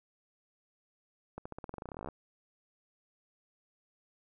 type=accelerating click train; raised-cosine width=1 ms; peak=-27 dBFS; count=21; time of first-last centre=1.38-2.087 s; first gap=75 ms; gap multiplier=0.91; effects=none